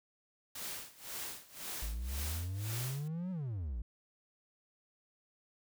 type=noise with tremolo; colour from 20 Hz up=white; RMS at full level=-41 dBFS; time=0.55-3.08 s; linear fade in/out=5 ms; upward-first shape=sine; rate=1.9 Hz; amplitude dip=90%
type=exponential two-way sweep; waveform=triangle; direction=up then down; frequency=50.9 to 190 to 51.5 Hz; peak=-34 dBFS; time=1.82-3.82 s; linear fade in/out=5 ms; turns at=3.31 s
effects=none